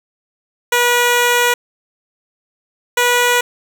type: tone pair in turn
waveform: 10% pulse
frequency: 484 / 486.8 Hz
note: B4 / B4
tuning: -35 / -25 cents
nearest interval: unison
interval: 10 cents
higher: second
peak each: -3 dBFS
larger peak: neither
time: 0.72-1.54 / 2.97-3.41 s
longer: first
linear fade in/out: 5 ms
effects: none